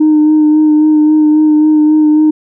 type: tone with vibrato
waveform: sine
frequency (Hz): 305.9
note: D#4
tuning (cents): -29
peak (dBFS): -3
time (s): 0-2.31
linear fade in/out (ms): 10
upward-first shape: sine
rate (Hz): 3.7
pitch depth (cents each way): 18
effects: tanh soft clip ceiling -2 dBFS